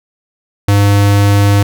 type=tone; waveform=square; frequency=101.1 Hz; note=G#2; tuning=46 cents flat; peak=-7 dBFS; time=0.68-1.63 s; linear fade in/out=5 ms; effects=none